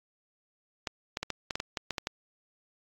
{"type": "clicks", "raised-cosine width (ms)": 0.2, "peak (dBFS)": -14, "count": 11, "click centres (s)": [0.872, 1.171, 1.23, 1.303, 1.508, 1.555, 1.601, 1.772, 1.907, 1.982, 2.071], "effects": ["AAC 48 kbps"]}